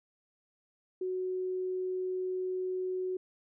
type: tone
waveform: sine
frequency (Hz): 370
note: F#4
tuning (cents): 0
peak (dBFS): -31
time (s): 1.01-3.17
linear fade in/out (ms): 5
effects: none